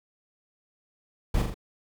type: noise with echo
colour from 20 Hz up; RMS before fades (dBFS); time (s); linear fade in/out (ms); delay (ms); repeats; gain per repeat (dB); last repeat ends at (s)
brown; -23; 1.34-1.42; 5; 41; 3; -4; 1.543
effects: none